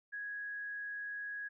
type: tone with frequency modulation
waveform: sine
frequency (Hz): 1661.2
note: G#6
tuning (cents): 0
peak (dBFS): -39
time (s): 0.12-1.49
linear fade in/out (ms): 20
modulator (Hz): 101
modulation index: 0.24
effects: none